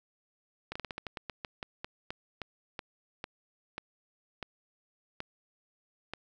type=slowing click train; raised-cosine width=0.3 ms; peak=-21 dBFS; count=20; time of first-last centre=0.72-6.136 s; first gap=35 ms; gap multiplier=1.2; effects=none